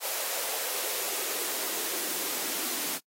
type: noise with high-pass filter sweep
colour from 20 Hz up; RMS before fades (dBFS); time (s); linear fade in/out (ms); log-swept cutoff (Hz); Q
white; -32; 0-3; 50; 570 to 260; 2.7
effects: noise-tail reverb RT60 0.1 s tail -24 dB re dry + AAC 48 kbps